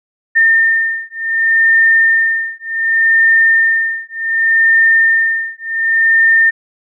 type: beating tone pair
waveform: sine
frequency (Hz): 1811 / 1811.67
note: A6 / A#6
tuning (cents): +49 / -50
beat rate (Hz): 0.67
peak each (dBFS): -12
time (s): 0.35-6.51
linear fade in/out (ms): 20
effects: none